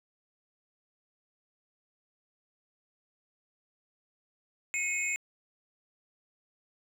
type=tone cluster; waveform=sine; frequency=2181 / 2521 / 7250 Hz; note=C#7 / D#7 / A#8; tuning=-29 / +22 / -49 cents; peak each=-31 / -33 / -34 dBFS; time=4.74-5.16 s; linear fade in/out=0 ms; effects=tanh soft clip ceiling -22 dBFS + 10-bit